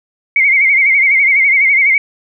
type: tone with vibrato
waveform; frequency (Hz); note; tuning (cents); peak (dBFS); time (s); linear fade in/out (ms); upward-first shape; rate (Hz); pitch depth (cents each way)
sine; 2177; C#7; -32; -7; 0.36-1.98; 2; sine; 12; 84
effects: none